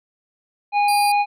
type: harmonic tone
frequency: 821 Hz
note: G#5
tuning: 20 cents flat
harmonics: 1 / 3 / 5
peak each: -15 / -24 / -37 dBFS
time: 0.72-1.26 s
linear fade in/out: 50 ms
type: tone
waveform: 25% pulse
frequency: 4732 Hz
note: D8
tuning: 12 cents sharp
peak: -20 dBFS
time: 0.88-1.12 s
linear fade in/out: 5 ms
effects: none